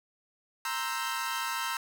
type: chord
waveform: sawtooth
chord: C dominant seventh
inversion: third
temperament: equal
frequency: 932.3 / 1046.5 / 1318.5 / 1568 Hz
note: Bb5 / C6 / E6 / G6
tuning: 0 / 0 / 0 / 0 cents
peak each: -32 / -34 / -32 / -34 dBFS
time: 0.65-1.77 s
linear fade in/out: 2 ms
effects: none